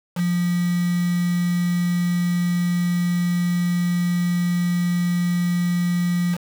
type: tone with quantisation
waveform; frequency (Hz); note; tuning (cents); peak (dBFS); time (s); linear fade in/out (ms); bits
sine; 175.4; F3; +8; -18; 0.15-6.38; 50; 5
effects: none